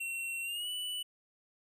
square tone with pitch glide, 2723 to 2969 Hz, F7 to F#7, -44 to +5 cents, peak -36 dBFS, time 0-1.03 s, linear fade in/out 10 ms, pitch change +149 cents, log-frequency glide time 0.43-0.69 s, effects none

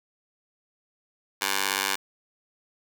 15% pulse tone with high-pass filter, 97.6 Hz, G2, 7 cents flat, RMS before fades -27 dBFS, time 1.41-1.96 s, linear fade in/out 10 ms, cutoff 1200 Hz, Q 0.58, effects none

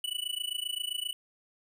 square tone with amplitude modulation, 2960 Hz, F#7, in tune, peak -29 dBFS, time 0.04-1.13 s, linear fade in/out 2 ms, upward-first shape sine, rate 27.6 Hz, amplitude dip 95%, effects none

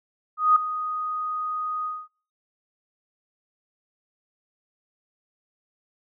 sine tone with ADSR envelope, 1244.5 Hz, D#6, in tune, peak -12 dBFS, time 0.37-2.08 s, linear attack 190 ms, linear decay 4 ms, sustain -14 dB, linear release 230 ms, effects noise-tail reverb RT60 0.4 s tail -25 dB re dry

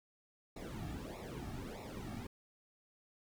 brown noise with flanger, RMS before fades -45 dBFS, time 0.56-2.27 s, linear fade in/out 5 ms, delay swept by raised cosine 0.64 to 2.04 ms, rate 1.6 Hz, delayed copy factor -0.85, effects none

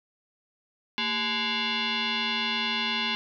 sine tone with frequency modulation, 398.1 Hz, G4, 27 cents sharp, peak -25 dBFS, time 0.98-3.15 s, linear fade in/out 0 ms, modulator 626 Hz, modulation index 5.9, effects none

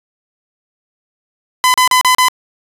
sawtooth tone bursts, 1011 Hz, B5, 40 cents sharp, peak -4 dBFS, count 5, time 1.64-2.284 s, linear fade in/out 0 ms, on 100 ms, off 36 ms, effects resampled to 32000 Hz

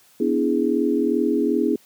sine chord, E dominant seventh, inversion second, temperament equal with one note detuned, 246.9 / 289.3 / 329.6 / 415.3 Hz, B3 / D4 / E4 / G#4, 0 / -26 / 0 / 0 cents, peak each -23 dBFS, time 0.2-1.76 s, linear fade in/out 5 ms, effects white hiss -55 dBFS RMS until 1.85 s + high-pass 80 Hz 12 dB/octave

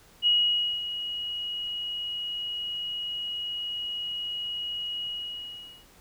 sine tone with ADSR envelope, 2900 Hz, F#7, 35 cents flat, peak -18 dBFS, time 0.22-5.86 s, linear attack 46 ms, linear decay 540 ms, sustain -12 dB, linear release 820 ms, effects pink hiss -56 dBFS RMS until 6 s

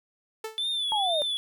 sawtooth tone with exponential decay, 440 Hz, A4, in tune, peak -26 dBFS, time 0.44-0.65 s, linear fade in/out 5 ms, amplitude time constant 44 ms
triangle tone with vibrato, 3478 Hz, A7, 21 cents flat, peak -25 dBFS, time 0.58-1.37 s, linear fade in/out 0 ms, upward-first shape triangle, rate 2.1 Hz, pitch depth 98 cents each way
sine linear sweep, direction down, 886 to 575 Hz, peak -25 dBFS, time 0.92-1.22 s, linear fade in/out 0 ms
effects none

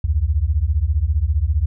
sine beating tone pair, 68 / 83 Hz, C#2 / E2, -33 / +12 cents, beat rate 15 Hz, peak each -18 dBFS, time 0.04-1.66 s, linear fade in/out 5 ms, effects none

